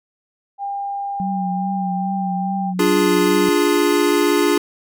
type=tone with pitch glide; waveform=sine; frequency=800 to 792.2 Hz; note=G5 to G5; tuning=+35 to +18 cents; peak=-22 dBFS; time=0.58-2.74 s; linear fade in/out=50 ms; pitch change=-17 cents; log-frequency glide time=1.75-1.99 s
type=tone with vibrato; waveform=sine; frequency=186.9 Hz; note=F#3; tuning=18 cents sharp; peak=-21 dBFS; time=1.2-3.49 s; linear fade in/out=0 ms; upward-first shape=triangle; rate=2.4 Hz; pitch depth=49 cents each way
type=chord; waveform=square; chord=D diminished; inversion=none; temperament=equal; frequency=293.7 / 349.2 / 415.3 Hz; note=D4 / F4 / Ab4; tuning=0 / 0 / 0 cents; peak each=-19 dBFS; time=2.79-4.58 s; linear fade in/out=5 ms
effects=none